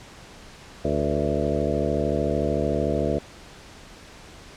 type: harmonic tone with a mistuned harmonic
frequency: 73.42 Hz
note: D2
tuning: in tune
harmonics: 1 / 2 / 3 / 4 / 5 / 6 / 7 / 8 / 9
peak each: -30 / -30 / -30 / -30 / -30 / -30 / -30 / -30 / -30 dBFS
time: 0.84-3.19 s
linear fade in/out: 10 ms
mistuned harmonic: 7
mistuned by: -54 cents
effects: pink hiss -45 dBFS RMS until 4.56 s + low-pass 7000 Hz 12 dB/octave